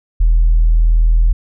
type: tone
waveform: sine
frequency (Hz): 40.57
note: E1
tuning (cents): -27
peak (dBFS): -6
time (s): 0.2-1.33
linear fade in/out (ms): 10
effects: tanh soft clip ceiling -4 dBFS